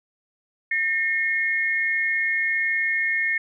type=tone pair together; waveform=sine; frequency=1817.6 / 2159 Hz; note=A#6 / C#7; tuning=-44 / -46 cents; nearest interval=minor third; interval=298 cents; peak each=-23 dBFS; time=0.71-3.38 s; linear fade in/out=5 ms; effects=none